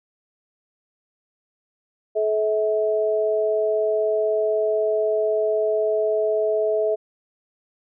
sine tone pair together, 429.9 / 646 Hz, A4 / E5, -40 / -35 cents, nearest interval perfect fifth, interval 705 cents, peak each -21 / -21 dBFS, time 2.15-6.96 s, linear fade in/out 20 ms, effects none

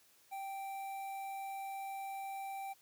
square tone with notch filter, 782 Hz, G5, 4 cents flat, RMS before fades -43 dBFS, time 0.31-2.74 s, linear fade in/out 20 ms, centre 4900 Hz, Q 0.59, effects white hiss -67 dBFS RMS until 2.81 s + high-pass 80 Hz 12 dB/octave

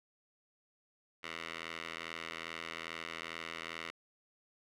10% pulse tone with band-pass filter, 82.41 Hz, E2, in tune, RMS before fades -44 dBFS, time 1.23-3.91 s, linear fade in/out 10 ms, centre 2300 Hz, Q 1.5, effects none

